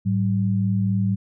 sine tone pair together, 107.12 / 191.2 Hz, A2 / G3, -46 / -43 cents, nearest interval minor seventh, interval 1003 cents, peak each -21 dBFS, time 0.05-1.16 s, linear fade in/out 20 ms, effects none

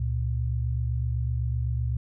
sine tone pair together, 70.11 / 118 Hz, C#2 / A#2, +20 / +22 cents, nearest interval major sixth, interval 902 cents, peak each -27 / -27 dBFS, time 0-1.97 s, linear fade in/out 5 ms, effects none

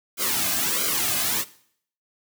white noise with flanger, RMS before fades -24 dBFS, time 0.17-1.45 s, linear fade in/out 50 ms, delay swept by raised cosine 1.1 to 2.2 ms, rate 1.5 Hz, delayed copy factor -0.8, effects noise-tail reverb RT60 0.6 s tail -18 dB re dry

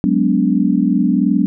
sine chord, G# half-diminished seventh, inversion third, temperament equal with one note detuned, 185 / 207.7 / 246.9 / 287.6 Hz, F#3 / G#3 / B3 / D4, 0 / 0 / 0 / -36 cents, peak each -17 / -17 / -17 / -17 dBFS, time 0.04-1.46 s, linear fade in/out 0 ms, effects none

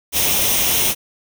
white noise with comb filter, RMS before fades -17 dBFS, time 0.12-0.95 s, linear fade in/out 50 ms, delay 0.33 ms, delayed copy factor +0.55, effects none

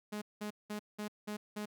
sawtooth tone bursts, 209.6 Hz, G#3, 16 cents sharp, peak -34 dBFS, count 6, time 0.12-1.658 s, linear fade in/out 10 ms, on 98 ms, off 190 ms, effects none

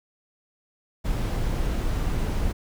brown noise, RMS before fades -25 dBFS, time 1.04-2.53 s, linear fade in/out 20 ms, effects none

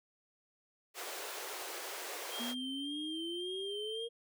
pink high-pass noise, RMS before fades -43 dBFS, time 0.94-2.55 s, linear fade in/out 50 ms, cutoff 360 Hz, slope 48 dB/octave
triangle tone with vibrato, 3174 Hz, G7, 21 cents sharp, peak -39 dBFS, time 2.3-4.09 s, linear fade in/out 50 ms, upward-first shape sine, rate 1.8 Hz, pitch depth 35 cents each way
sine exponential sweep, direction up, 234.8 to 470.7 Hz, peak -39 dBFS, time 2.39-4.09 s, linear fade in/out 20 ms
effects none

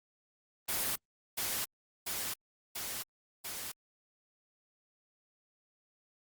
white noise with echo, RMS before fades -33 dBFS, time 0.68-0.96 s, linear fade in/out 10 ms, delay 690 ms, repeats 4, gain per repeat -2 dB, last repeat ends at 3.72 s, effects Opus 24 kbps

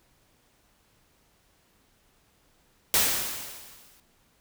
white noise with exponential decay, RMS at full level -20 dBFS, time 2.94-4 s, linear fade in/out 1 ms, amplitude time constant 230 ms, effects pink hiss -65 dBFS RMS until 4.4 s

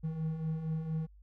triangle beating tone pair, 155.56 / 159.86 Hz, D#3 / D#3, 0 / +47 cents, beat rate 4.3 Hz, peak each -39 / -31 dBFS, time 0.03-1.07 s, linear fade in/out 20 ms, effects added 50 Hz sine -54 dBFS peak until 1.22 s

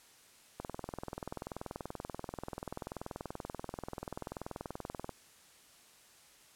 click train, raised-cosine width 1 ms, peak -25 dBFS, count 94, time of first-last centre 0.6-5.093 s, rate 20.7 Hz, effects white hiss -61 dBFS RMS until 6.55 s + low-pass 11000 Hz 12 dB/octave

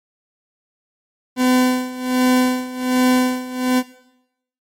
40% pulse tone with tremolo, 253.3 Hz, B3, 44 cents sharp, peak -11 dBFS, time 1.36-3.83 s, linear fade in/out 50 ms, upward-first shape sine, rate 1.3 Hz, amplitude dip 85%, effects noise-tail reverb RT60 0.8 s tail -17 dB re dry + MP3 64 kbps

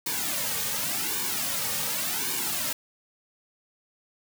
white noise with flanger, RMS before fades -29 dBFS, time 0.06-2.73 s, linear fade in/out 5 ms, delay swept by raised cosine 1.5 to 3 ms, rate 0.89 Hz, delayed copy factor -1, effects none

